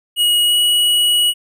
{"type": "tone with pitch glide", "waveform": "square", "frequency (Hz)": [2898, 2918], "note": ["F#7", "F#7"], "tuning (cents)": [-37, -25], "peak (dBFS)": -12, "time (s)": [0.16, 1.34], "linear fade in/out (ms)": 50, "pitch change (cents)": 12, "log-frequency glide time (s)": [0.46, 0.54], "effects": []}